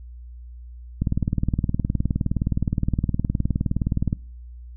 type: click train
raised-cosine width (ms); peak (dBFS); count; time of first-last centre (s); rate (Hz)
5; -9; 61; 1.02-4.129; 19.3
effects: noise-tail reverb RT60 0.5 s tail -24 dB re dry + added 60 Hz sine -37 dBFS peak until 4.76 s